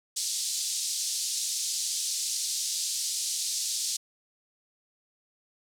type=band-pass noise; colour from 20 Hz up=pink; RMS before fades=-31 dBFS; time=0.16-3.97 s; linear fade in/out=10 ms; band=4400 to 9400 Hz; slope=24 dB/octave; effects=none